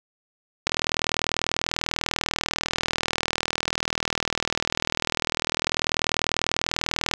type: click train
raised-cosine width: 0.2 ms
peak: -5 dBFS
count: 261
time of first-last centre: 0.67-7.138 s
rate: 40.2 Hz
effects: none